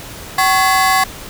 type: ring-modulated tone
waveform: 30% pulse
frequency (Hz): 932.3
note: A#5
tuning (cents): 0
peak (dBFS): -5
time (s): 0.38-1.04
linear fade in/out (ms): 5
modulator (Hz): 170
effects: pink hiss -32 dBFS RMS until 1.29 s